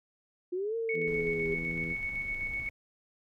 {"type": "linear two-way sweep", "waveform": "sine", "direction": "up then down", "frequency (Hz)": [348.9, 460, 401], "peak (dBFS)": -30, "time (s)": [0.52, 1.55], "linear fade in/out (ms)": 10, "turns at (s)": 0.76}
{"type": "tone with tremolo", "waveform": "sine", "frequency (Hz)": 2217, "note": "C#7", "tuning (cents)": 0, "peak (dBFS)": -31, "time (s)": [0.89, 2.69], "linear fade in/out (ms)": 2, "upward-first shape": "square", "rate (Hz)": 7.9, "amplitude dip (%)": 35}
{"type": "harmonic tone", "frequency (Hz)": 82.4, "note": "E2", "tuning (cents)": 0, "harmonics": [2, 3, 4, 5, 6], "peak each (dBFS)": [-38, -42, -44, -46, -48], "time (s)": [0.93, 1.96], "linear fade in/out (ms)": 50}
{"type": "noise", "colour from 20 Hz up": "brown", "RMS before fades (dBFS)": -45, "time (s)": [1.07, 2.7], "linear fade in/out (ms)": 10}
{"effects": []}